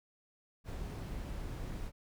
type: noise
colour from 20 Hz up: brown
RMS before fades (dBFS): -41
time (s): 0.64-1.92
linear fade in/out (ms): 50
effects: none